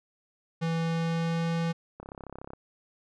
square tone with pitch glide, 164.81 to 166.63 Hz, E3 to E3, 0 to +19 cents, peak -27 dBFS, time 0.61-1.73 s, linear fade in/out 20 ms, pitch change +19 cents, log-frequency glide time 0.76-1.53 s
click train, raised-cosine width 1 ms, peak -27 dBFS, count 19, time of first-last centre 2-2.534 s, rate 33.7 Hz
effects low-pass 5000 Hz 12 dB/octave

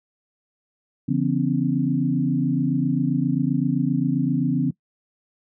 sine tone cluster, 143.1 / 171 / 252.2 / 279.7 Hz, D3 / F3 / B3 / C#4, -45 / -36 / +36 / +16 cents, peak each -24 / -25 / -23 / -25 dBFS, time 1.08-4.71 s, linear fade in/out 10 ms, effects noise-tail reverb RT60 0.1 s tail -22 dB re dry

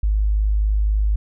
sine tone, 51.91 Hz, G#1, in tune, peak -15 dBFS, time 0.03-1.16 s, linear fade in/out 5 ms, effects none

